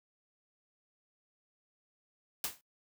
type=noise with exponential decay; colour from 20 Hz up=white; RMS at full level=-31 dBFS; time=2.44-2.61 s; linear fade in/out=1 ms; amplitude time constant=35 ms; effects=noise-tail reverb RT60 0.1 s tail -22 dB re dry + high-pass 60 Hz 12 dB/octave